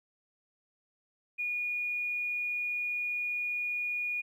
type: tone with tanh clipping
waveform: triangle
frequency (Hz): 2445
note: D#7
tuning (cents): -31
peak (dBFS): -30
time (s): 1.38-4.22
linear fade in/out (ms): 20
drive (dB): 2
effects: none